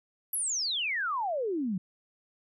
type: exponential sweep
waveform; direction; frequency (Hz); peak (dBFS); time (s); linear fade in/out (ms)
sine; down; 11840 to 174.61; -28; 0.33-1.78; 5
effects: none